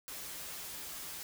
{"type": "noise with comb filter", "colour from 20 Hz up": "white", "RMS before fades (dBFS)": -44, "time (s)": [0.08, 1.23], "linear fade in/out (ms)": 0, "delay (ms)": 8.8, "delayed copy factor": -0.6, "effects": []}